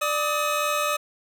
25% pulse tone pair together, 592 / 1267.5 Hz, D5 / D#6, +14 / +32 cents, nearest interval octave + minor second, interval 1318 cents, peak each -22 / -21 dBFS, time 0.01-0.97 s, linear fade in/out 10 ms, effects none

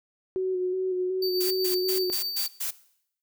sine tone with vibrato, 370 Hz, F#4, in tune, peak -24 dBFS, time 0.36-2.1 s, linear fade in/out 0 ms, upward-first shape square, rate 2.7 Hz, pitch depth 20 cents each way
square tone with tremolo, 4599 Hz, D8, 37 cents flat, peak -28 dBFS, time 1.22-2.48 s, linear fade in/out 5 ms, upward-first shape sine, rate 7.9 Hz, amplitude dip 40%
blue noise bursts, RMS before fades -30 dBFS, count 6, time 1.4-2.71 s, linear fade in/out 10 ms, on 110 ms, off 130 ms
effects noise-tail reverb RT60 0.7 s tail -18 dB re dry

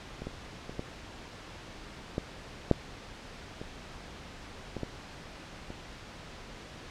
clicks, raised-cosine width 2 ms, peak -25 / -23 / -26 / -21 / -16 / -7 / -25 / -22 / -20 / -27 dBFS, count 10, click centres 0.22 / 0.27 / 0.695 / 0.794 / 2.181 / 2.713 / 3.615 / 4.767 / 4.833 / 5.704 s, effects pink hiss -46 dBFS RMS until 6.9 s + low-pass 5000 Hz 12 dB/octave

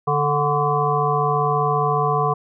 harmonic tone with a mistuned harmonic, 146.83 Hz, D3, in tune, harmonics 1 / 3 / 5 / 7 / 8, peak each -23 / -23 / -23 / -23 / -23 dBFS, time 0.07-2.34 s, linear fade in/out 10 ms, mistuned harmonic 8, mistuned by -48 cents, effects none

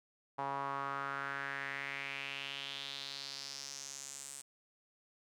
sawtooth tone with band-pass filter sweep, 138.59 Hz, C#3, in tune, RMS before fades -42 dBFS, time 0.38-4.42 s, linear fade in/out 10 ms, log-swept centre 910 to 8500 Hz, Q 3.8, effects none

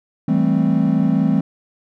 triangle chord, A minor seventh, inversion second, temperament equal with one note detuned, 164.81 / 195.43 / 220 / 261.6 Hz, E3 / G3 / A3 / C4, 0 / -5 / 0 / 0 cents, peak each -17 dBFS, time 0.28-1.41 s, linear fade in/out 5 ms, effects tanh soft clip ceiling -2 dBFS

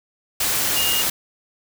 sine tone in noise, 2843 Hz, F7, 30 cents sharp, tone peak -22 dBFS, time 0.76-1.02 s, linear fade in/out 5 ms, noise white, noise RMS -21 dBFS, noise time 0.4-1.1 s, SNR -4 dB, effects none

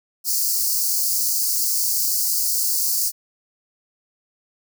white high-pass noise, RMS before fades -21 dBFS, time 0.24-3.12 s, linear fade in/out 50 ms, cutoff 4400 Hz, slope 96 dB/octave, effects none

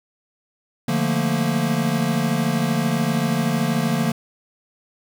square chord, Bb major seventh, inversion first, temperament equal, 146.83 / 174.61 / 220 / 233.1 Hz, D3 / F3 / A3 / Bb3, 0 / 0 / 0 / 0 cents, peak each -25 / -25 / -27 / -24 dBFS, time 0.88-4.12 s, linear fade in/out 5 ms, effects 8-bit

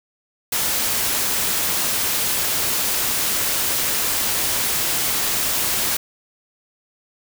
white noise, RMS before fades -21 dBFS, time 0.52-5.97 s, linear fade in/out 5 ms, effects none

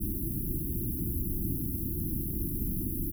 pink band-stop noise, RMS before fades -32 dBFS, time 0-3.12 s, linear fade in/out 20 ms, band 360 to 11000 Hz, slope 96 dB/octave, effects none

